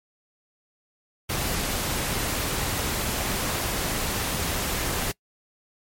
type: noise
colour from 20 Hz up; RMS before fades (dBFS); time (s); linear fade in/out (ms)
pink; -27; 1.29-5.12; 10
effects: noise-tail reverb RT60 0.1 s tail -24 dB re dry + MP3 64 kbps